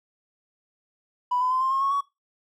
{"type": "tone with pitch steps", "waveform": "triangle", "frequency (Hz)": [987.8, 1009.1, 1030.9, 1053.2, 1076, 1099.2, 1122.9], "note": ["B5", "B5", "C6", "C6", "C6", "C#6", "C#6"], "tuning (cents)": [0, 37, -26, 11, 48, -15, 22], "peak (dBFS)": -18, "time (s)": [1.31, 2.01], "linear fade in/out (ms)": 10, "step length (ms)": 100, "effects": ["noise-tail reverb RT60 0.2 s tail -20 dB re dry", "tanh soft clip ceiling -18 dBFS"]}